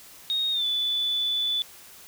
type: tone with pitch glide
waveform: sine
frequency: 3729 to 3479 Hz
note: A#7 to A7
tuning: 0 to -20 cents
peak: -23 dBFS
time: 0.3-1.62 s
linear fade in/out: 0 ms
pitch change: -120 cents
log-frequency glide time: 0.52-0.65 s
effects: white hiss -48 dBFS RMS until 2.07 s